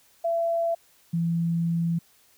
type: tone pair in turn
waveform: sine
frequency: 672 / 168 Hz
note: E5 / E3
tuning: +33 / +33 cents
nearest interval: 2 octaves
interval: 2400 cents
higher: first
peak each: -22 dBFS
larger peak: neither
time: 0.24-0.75 / 1.13-1.99 s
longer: second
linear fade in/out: 10 ms
effects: white hiss -60 dBFS RMS until 2.37 s